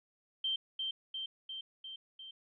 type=tone with echo; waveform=sine; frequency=3136 Hz; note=G7; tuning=in tune; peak=-31 dBFS; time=0.44-0.56 s; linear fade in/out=5 ms; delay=350 ms; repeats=5; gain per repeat=-3 dB; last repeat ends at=2.31 s; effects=none